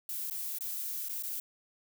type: noise with dropouts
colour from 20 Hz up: violet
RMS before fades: -37 dBFS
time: 0.09-1.4 s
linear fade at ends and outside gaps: 2 ms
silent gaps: 0.3-0.309 / 0.586-0.608 / 1.086-1.093 / 1.225-1.234 s
effects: none